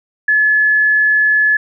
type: tone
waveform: sine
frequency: 1714 Hz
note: A6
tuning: 46 cents flat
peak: -9 dBFS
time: 0.28-1.57 s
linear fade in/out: 5 ms
effects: none